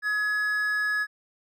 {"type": "tone pair together", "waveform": "triangle", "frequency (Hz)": [1266.1, 1690], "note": ["D#6", "G#6"], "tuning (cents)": [30, 30], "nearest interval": "perfect fourth", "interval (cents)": 500, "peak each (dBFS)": [-34, -22], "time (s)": [0.02, 1.07], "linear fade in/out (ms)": 50, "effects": []}